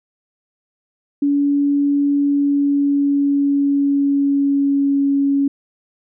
sine tone with pitch glide, 284.6 to 278.9 Hz, C#4 to C#4, +46 to +11 cents, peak -13 dBFS, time 1.22-5.48 s, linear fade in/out 5 ms, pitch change -35 cents, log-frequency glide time 2.15-5.04 s, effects none

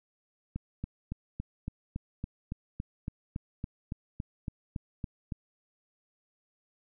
click train, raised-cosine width 5 ms, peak -22 dBFS, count 18, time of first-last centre 0.56-5.322 s, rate 3.57 Hz, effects none

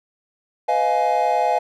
triangle chord, F half-diminished seventh, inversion second, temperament just, 502.9 / 628.6 / 698.5 / 838.1 Hz, Cb5 / Eb5 / F5 / Ab5, +31 / +18 / 0 / +16 cents, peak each -23 / -22 / -19 / -18 dBFS, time 0.68-1.59 s, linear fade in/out 10 ms, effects none

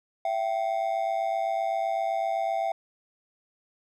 triangle ring-modulated tone, 721 Hz, F#5, 45 cents flat, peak -20 dBFS, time 0.25-2.72 s, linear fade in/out 2 ms, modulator 53.9 Hz, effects none

